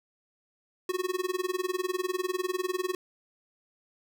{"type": "tone with tremolo", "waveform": "square", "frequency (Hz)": 367, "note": "F#4", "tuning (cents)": -14, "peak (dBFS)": -26, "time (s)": [0.89, 2.95], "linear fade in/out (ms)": 2, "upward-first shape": "sine", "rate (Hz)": 20, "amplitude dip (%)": 95, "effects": []}